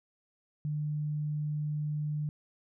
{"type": "tone", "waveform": "sine", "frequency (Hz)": 150, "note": "D3", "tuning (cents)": 37, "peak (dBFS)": -30, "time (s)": [0.65, 2.29], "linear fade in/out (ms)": 0, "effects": []}